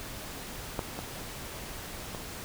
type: clicks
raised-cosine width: 1 ms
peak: -16 / -22 / -23 dBFS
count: 3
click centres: 0.792 / 0.99 / 2.148 s
effects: pink hiss -41 dBFS RMS until 2.44 s